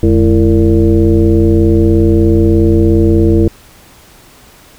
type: tone with frequency modulation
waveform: sine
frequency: 211.4 Hz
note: G#3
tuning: 31 cents sharp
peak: -5 dBFS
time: 0.03-3.48 s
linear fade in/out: 2 ms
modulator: 122 Hz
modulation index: 1.8
effects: pink hiss -41 dBFS RMS until 4.78 s